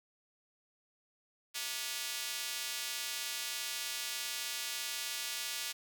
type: tone with high-pass filter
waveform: square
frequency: 130.81 Hz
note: C3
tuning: in tune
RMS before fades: -39 dBFS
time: 1.54-5.73 s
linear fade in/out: 20 ms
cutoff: 3100 Hz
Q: 0.79
effects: none